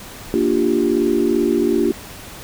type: chord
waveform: sine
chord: G minor seventh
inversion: first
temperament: equal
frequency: 233.1 / 293.7 / 349.2 / 392 Hz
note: Bb3 / D4 / F4 / G4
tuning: 0 / 0 / 0 / 0 cents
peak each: -21 / -20 / -18 / -20 dBFS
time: 0.34-1.92 s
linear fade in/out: 0 ms
effects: pink hiss -36 dBFS RMS until 2.43 s